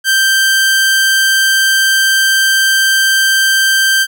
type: tone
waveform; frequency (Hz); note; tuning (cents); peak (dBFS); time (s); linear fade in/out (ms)
sawtooth; 1568; G6; 0; -5; 0.04-4.07; 50
effects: none